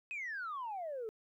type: exponential sweep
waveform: sine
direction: down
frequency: 2577 to 422.9 Hz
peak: -37 dBFS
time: 0.11-1.09 s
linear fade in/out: 0 ms
effects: tanh soft clip ceiling -35 dBFS + 13-bit